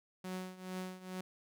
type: tone with tremolo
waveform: sawtooth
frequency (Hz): 185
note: F#3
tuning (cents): 0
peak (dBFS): -34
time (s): 0.24-1.21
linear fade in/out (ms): 5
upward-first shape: triangle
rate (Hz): 2.3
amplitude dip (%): 85
effects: none